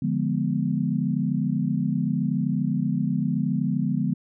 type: chord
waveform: sine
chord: D diminished seventh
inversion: none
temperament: equal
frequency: 146.83 / 174.61 / 207.7 / 246.9 Hz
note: D3 / F3 / Ab3 / Cb4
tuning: 0 / 0 / 0 / 0 cents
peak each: -27 dBFS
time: 0.02-4.14 s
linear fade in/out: 5 ms
effects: none